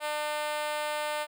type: tone with high-pass filter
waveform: 5% pulse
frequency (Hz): 300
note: D4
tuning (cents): +37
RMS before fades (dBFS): -32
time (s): 0-1.27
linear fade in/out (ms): 50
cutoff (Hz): 690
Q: 9.1
effects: none